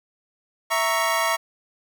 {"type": "chord", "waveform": "25% pulse", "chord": "A# diminished", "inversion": "second", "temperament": "equal", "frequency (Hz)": [659.3, 932.3, 1108.7], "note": ["E5", "A#5", "C#6"], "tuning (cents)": [0, 0, 0], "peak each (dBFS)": -21, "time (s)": [0.7, 1.37], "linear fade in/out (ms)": 20, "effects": ["9-bit"]}